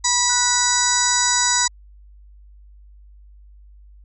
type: harmonic tone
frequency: 978 Hz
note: B5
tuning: 17 cents flat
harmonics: 1 / 2 / 4 / 5 / 6 / 7 / 8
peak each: -23 / -27 / -25 / -25 / -24 / -21 / -24 dBFS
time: 0.04-1.68 s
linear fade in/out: 10 ms
type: tone with pitch glide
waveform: sine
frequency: 1475 to 1487 Hz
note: F#6 to F#6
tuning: -6 to +8 cents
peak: -28 dBFS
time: 0.29-1.66 s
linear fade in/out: 10 ms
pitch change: +14 cents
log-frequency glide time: 0.57-0.93 s
effects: added 50 Hz sine -43 dBFS peak until 4.04 s